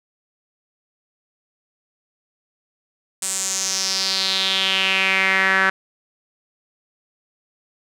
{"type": "tone with band-pass filter sweep", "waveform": "sawtooth", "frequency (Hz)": 191, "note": "G3", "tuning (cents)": -45, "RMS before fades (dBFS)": -20, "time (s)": [3.22, 5.7], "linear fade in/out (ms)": 5, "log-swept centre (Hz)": [8300, 1600], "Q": 4.1, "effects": []}